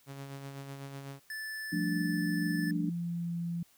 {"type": "tone with tremolo", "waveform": "sawtooth", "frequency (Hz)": 138.1, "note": "C#3", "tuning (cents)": -6, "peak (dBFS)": -36, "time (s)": [0.06, 1.2], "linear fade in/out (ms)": 50, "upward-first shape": "sine", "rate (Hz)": 8, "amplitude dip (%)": 40}
{"type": "tone", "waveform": "square", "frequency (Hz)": 1750, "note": "A6", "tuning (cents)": -10, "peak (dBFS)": -38, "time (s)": [1.3, 2.71], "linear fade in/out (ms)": 2}
{"type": "chord", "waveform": "sine", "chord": "G suspended second", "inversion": "none", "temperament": "equal", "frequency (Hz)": [196, 220, 293.7], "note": ["G3", "A3", "D4"], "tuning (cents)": [0, 0, 0], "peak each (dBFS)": [-39, -37, -33], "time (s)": [1.72, 2.9], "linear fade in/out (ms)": 10}
{"type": "tone with pitch glide", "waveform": "sine", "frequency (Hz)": [174.61, 170.42], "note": ["F3", "F3"], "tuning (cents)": [0, -42], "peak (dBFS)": -32, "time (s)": [1.73, 3.63], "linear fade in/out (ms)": 5, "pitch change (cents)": -42, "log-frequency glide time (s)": [1.94, 3.36]}
{"effects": ["white hiss -65 dBFS RMS until 3.77 s"]}